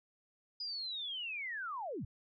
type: linear sweep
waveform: sine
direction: down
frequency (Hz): 4978 to 78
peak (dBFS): -38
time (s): 0.6-2.05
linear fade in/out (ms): 5
effects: none